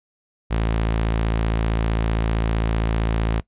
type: tone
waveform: sawtooth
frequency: 55.4 Hz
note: A1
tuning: 13 cents sharp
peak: -15 dBFS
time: 0.5-3.41 s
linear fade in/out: 20 ms
effects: noise-tail reverb RT60 0.1 s tail -20 dB re dry + resampled to 8000 Hz